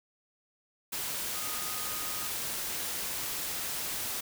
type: tone in noise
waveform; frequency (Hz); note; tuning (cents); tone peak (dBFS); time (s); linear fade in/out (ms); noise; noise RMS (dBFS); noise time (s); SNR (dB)
sine; 1244.5; D#6; 0; -44; 1.34-2.28; 10; white; -35; 0.92-4.21; -12
effects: none